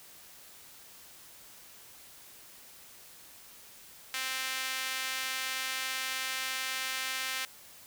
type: tone with high-pass filter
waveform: sawtooth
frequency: 261.6 Hz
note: C4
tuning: in tune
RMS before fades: -35 dBFS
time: 4.14-7.45 s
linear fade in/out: 2 ms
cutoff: 2000 Hz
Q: 1.1
effects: white hiss -53 dBFS RMS until 7.86 s